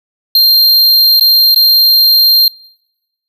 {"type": "tone with dropouts", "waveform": "square", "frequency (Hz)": 4186, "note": "C8", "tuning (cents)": 0, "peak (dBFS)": -5, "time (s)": [0.35, 2.48], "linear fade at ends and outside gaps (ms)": 2, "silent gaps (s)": [[1.197, 1.209], [1.546, 1.56]], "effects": ["noise-tail reverb RT60 1.0 s tail -26 dB re dry"]}